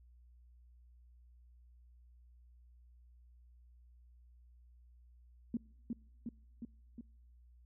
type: tone with echo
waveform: sine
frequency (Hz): 233.1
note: A#3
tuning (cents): 0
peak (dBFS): -32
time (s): 5.54-5.57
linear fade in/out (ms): 2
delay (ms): 360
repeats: 4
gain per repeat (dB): -3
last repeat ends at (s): 7.01
effects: noise-tail reverb RT60 0.9 s tail -26 dB re dry + added 60 Hz sine -59 dBFS peak until 7.65 s